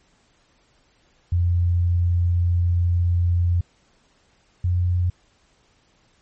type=tone pair in turn; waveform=sine; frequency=87.31 / 89.04 Hz; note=F2 / F2; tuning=0 / +34 cents; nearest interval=unison; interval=34 cents; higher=second; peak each=-16 / -17 dBFS; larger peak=first; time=1.32-3.61 / 4.64-5.1 s; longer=first; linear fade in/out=5 ms; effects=pink hiss -61 dBFS RMS until 6.21 s + MP3 32 kbps